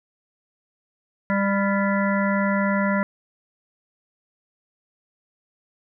harmonic tone with a mistuned harmonic, 198.7 Hz, G3, 24 cents sharp, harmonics 1 / 3 / 5 / 7 / 9 / 10, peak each -21 / -26 / -28 / -29 / -31 / -31 dBFS, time 1.3-3.03 s, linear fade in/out 0 ms, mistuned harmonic 9, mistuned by -56 cents, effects none

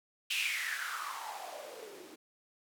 blue noise with band-pass filter sweep, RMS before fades -39 dBFS, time 0.3-2.16 s, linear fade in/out 10 ms, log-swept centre 2900 to 300 Hz, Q 6.7, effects none

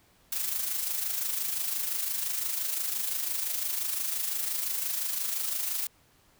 blue noise with amplitude modulation, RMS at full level -29 dBFS, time 0.32-5.87 s, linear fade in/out 5 ms, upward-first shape sine, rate 25.8 Hz, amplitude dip 50%, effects pink hiss -63 dBFS RMS until 6.39 s

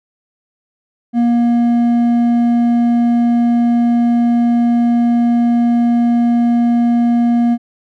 sine tone with hard clipping, 237.1 Hz, A#3, 30 cents sharp, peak -11 dBFS, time 1.13-7.58 s, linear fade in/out 50 ms, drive 5 dB, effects none

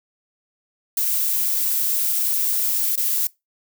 violet noise with dropouts, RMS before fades -21 dBFS, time 0.97-3.27 s, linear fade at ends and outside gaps 2 ms, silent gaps 2.956-2.976 s, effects noise-tail reverb RT60 0.2 s tail -22 dB re dry

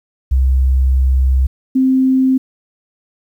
sine tone pair in turn, 65.41 / 261.6 Hz, C2 / C4, 0 / 0 cents, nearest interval 2 octaves, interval 2400 cents, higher second, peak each -9 dBFS, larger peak neither, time 0.31-1.47 / 1.75-2.38 s, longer first, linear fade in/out 10 ms, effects 8-bit

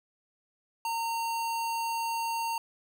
square tone, 918 Hz, A#5, 27 cents flat, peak -30 dBFS, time 0.85-2.58 s, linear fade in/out 2 ms, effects none

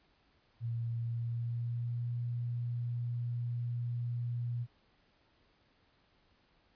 sine tone with pitch glide, 116.54 to 119.95 Hz, A#2 to A#2, 0 to +50 cents, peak -33 dBFS, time 0.6-4.67 s, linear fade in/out 50 ms, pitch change +50 cents, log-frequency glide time 0.98-2.1 s, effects pink hiss -70 dBFS RMS until 6.75 s + resampled to 11025 Hz

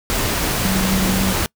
sine tone in noise, 190 Hz, F#3, 46 cents sharp, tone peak -18 dBFS, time 0.65-1.33 s, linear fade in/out 0 ms, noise pink, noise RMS -20 dBFS, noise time 0.1-1.46 s, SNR -1 dB, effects noise-tail reverb RT60 0.1 s tail -26 dB re dry

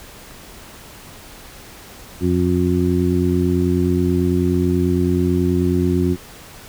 harmonic tone, 89.2 Hz, F2, 37 cents sharp, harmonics 1 / 2 / 3 / 4, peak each -20 / -20 / -20 / -20 dBFS, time 2.2-6.17 s, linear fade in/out 50 ms, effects pink hiss -40 dBFS RMS until 6.68 s

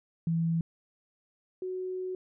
sine tone pair in turn, 165.4 / 370.2 Hz, E3 / F#4, +6 / +1 cents, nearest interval octave + major second, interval 1395 cents, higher second, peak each -25 / -32 dBFS, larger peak first, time 0.27-0.61 / 1.62-2.15 s, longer second, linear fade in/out 2 ms, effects none

